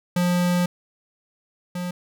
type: tone pair in turn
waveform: square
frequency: 177.2 / 178.22 Hz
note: F3 / F3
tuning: +25 / +35 cents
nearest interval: unison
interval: 10 cents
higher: second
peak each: -19 / -27 dBFS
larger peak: first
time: 0.16-0.66 / 1.75-1.91 s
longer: first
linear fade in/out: 5 ms
effects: none